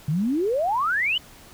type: exponential sweep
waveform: sine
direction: up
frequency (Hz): 140 to 3100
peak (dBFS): -20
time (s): 0.08-1.18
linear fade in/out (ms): 5
effects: pink hiss -48 dBFS RMS until 1.53 s